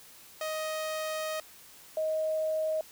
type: tone pair in turn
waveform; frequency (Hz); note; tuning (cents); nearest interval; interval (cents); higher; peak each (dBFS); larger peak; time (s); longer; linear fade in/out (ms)
sawtooth / sine; 626 / 628.2; D#5 / D#5; +10 / +16; unison; 6; second; -28 / -27; second; 0.41-1.4 / 1.97-2.81; first; 2
effects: white hiss -53 dBFS RMS until 2.91 s